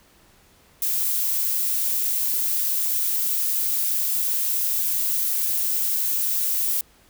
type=noise; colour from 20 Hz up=violet; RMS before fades=-23 dBFS; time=0.82-6.81 s; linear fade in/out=2 ms; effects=pink hiss -56 dBFS RMS until 7.09 s